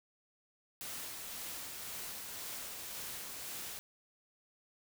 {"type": "noise with tremolo", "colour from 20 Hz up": "white", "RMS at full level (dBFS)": -43, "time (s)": [0.81, 3.79], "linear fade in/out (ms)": 0, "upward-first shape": "sine", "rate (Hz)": 1.9, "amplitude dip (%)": 25, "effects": []}